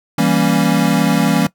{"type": "chord", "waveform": "square", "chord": "E diminished seventh", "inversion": "none", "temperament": "equal", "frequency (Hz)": [164.81, 196, 233.1, 277.2], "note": ["E3", "G3", "Bb3", "Db4"], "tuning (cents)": [0, 0, 0, 0], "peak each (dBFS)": -18, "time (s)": [0.18, 1.47], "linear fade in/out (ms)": 5, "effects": ["noise-tail reverb RT60 0.1 s tail -19 dB re dry"]}